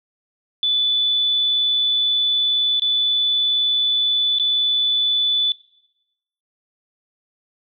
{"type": "tone with dropouts", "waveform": "sine", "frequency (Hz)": 3481, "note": "A7", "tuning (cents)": -19, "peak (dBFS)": -16, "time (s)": [0.63, 5.52], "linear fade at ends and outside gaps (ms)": 1, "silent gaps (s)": [[2.797, 2.82], [4.386, 4.397]], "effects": ["noise-tail reverb RT60 0.9 s tail -20 dB re dry"]}